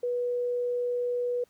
sine tone, 488.3 Hz, B4, 20 cents flat, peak -26 dBFS, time 0.03-1.44 s, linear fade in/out 5 ms, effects pink hiss -66 dBFS RMS until 1.49 s + high-pass 80 Hz 12 dB/octave

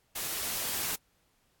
white noise with level ramp, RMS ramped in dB -35 to -32 dBFS, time 0.15-0.96 s, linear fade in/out 10 ms, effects pink hiss -71 dBFS RMS until 1.6 s + AAC 64 kbps

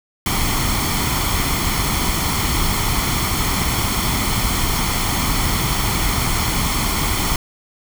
pink noise with comb filter, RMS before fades -19 dBFS, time 0.26-7.36 s, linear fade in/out 2 ms, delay 0.92 ms, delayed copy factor +0.6, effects none

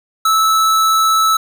square tone, 1309 Hz, E6, 13 cents flat, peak -11 dBFS, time 0.25-1.37 s, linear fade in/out 5 ms, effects none

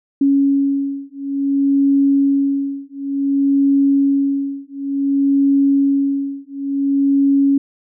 sine beating tone pair, 277.2 / 277.76 Hz, C#4 / C#4, 0 / +4 cents, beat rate 0.56 Hz, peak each -16 dBFS, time 0.21-7.58 s, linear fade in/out 5 ms, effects none

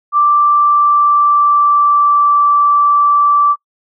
sine tone with pitch glide, 1174.7 to 1163.9 Hz, D6 to D6, 0 to -16 cents, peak -7 dBFS, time 0.12-3.56 s, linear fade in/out 50 ms, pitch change -16 cents, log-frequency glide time 0.38-2.45 s, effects noise-tail reverb RT60 0.1 s tail -23 dB re dry

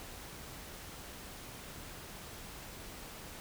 silence, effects pink hiss -48 dBFS RMS until 3.4 s

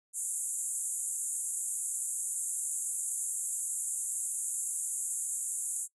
pink band-pass noise, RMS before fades -35 dBFS, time 0.13-5.88 s, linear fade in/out 50 ms, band 7000 to 11000 Hz, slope 96 dB/octave, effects noise-tail reverb RT60 0.1 s tail -21 dB re dry

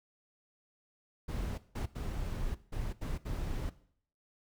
brown noise bursts at uneven times, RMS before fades -36 dBFS, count 6, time 1.28-1.58 / 1.75-1.86 / 1.95-2.55 / 2.72-2.93 / 3.01-3.18 / 3.25-3.7 s, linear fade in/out 10 ms, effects noise-tail reverb RT60 0.6 s tail -17 dB re dry

